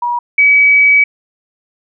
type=tone pair in turn; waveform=sine; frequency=961 / 2278 Hz; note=B5 / C#7; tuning=-48 / +47 cents; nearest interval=octave + minor third; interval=1495 cents; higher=second; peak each=-13 / -5 dBFS; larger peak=second; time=0.02-0.19 / 0.38-1.04 s; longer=second; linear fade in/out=5 ms; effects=none